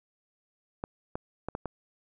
clicks, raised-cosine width 1 ms, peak -19 dBFS, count 5, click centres 0.839 / 1.155 / 1.486 / 1.551 / 1.657 s, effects none

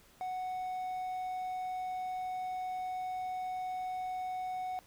triangle tone, 740 Hz, F#5, in tune, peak -33 dBFS, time 0.21-4.79 s, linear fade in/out 0 ms, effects pink hiss -62 dBFS RMS until 4.86 s

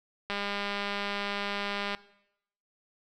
click train, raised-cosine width 0.3 ms, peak -17 dBFS, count 334, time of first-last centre 0.3-1.949 s, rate 202 Hz, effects noise-tail reverb RT60 0.8 s tail -19 dB re dry

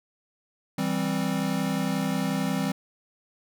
square chord, C major, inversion first, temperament equal, 164.81 / 196 / 261.6 Hz, E3 / G3 / C4, 0 / 0 / 0 cents, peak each -31 / -29 / -30 dBFS, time 0.78-2.72 s, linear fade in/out 5 ms, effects none

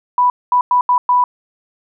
sine tone bursts at uneven times, 987.8 Hz, B5, in tune, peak -9 dBFS, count 5, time 0.18-0.3 / 0.52-0.61 / 0.71-0.81 / 0.89-0.98 / 1.09-1.24 s, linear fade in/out 2 ms, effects none

